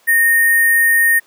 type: tone with sample-and-hold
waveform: sine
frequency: 1848 Hz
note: A#6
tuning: 16 cents flat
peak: -9 dBFS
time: 0.07-1.2 s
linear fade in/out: 20 ms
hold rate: 11025 Hz
effects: pink hiss -52 dBFS RMS until 1.26 s + high-pass 400 Hz 12 dB/octave